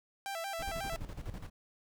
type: tone with vibrato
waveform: sawtooth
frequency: 723 Hz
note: F#5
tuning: 40 cents flat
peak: -33 dBFS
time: 0.26-0.96 s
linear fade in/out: 0 ms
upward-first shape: square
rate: 5.5 Hz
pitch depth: 150 cents each way
type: noise with tremolo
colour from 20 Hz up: brown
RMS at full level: -40 dBFS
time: 0.59-1.5 s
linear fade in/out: 10 ms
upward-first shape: square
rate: 12 Hz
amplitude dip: 65%
effects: none